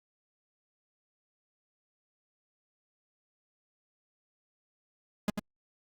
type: tone with echo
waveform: 45% pulse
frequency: 207.7 Hz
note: G#3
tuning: in tune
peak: -25 dBFS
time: 5.28-5.3 s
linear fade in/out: 2 ms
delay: 94 ms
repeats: 1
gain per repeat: -5 dB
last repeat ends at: 5.394 s
effects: Opus 48 kbps